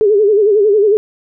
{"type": "tone with vibrato", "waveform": "sine", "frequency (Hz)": 415.3, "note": "G#4", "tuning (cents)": 0, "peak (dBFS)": -7, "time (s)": [0.01, 0.97], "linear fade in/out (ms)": 0, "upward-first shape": "sine", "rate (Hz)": 11, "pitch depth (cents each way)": 98, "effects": []}